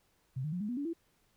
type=tone with pitch steps; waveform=sine; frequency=130.81 / 152.89 / 178.69 / 208.9 / 244.1 / 285.3 / 333.5 Hz; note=C3 / D#3 / F3 / G#3 / B3 / C#4 / E4; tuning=0 / -30 / +40 / +10 / -20 / +50 / +20 cents; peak=-33 dBFS; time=0.36-0.934 s; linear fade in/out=10 ms; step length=82 ms; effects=pink hiss -72 dBFS RMS until 1.36 s